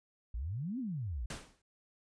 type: exponential two-way sweep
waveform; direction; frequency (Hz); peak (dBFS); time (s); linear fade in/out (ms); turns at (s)
sine; up then down; 51.2 to 275.1 to 51.2; -35; 0.34-1.26; 5; 0.79
type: noise with exponential decay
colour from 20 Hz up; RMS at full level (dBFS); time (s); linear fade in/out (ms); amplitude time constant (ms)
pink; -38; 1.3-1.62; 5; 68
effects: resampled to 22050 Hz